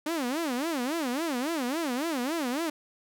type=tone with vibrato; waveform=sawtooth; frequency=285.8 Hz; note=D4; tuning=47 cents flat; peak=-24 dBFS; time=0.06-2.7 s; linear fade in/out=5 ms; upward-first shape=sine; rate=3.6 Hz; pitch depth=300 cents each way; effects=none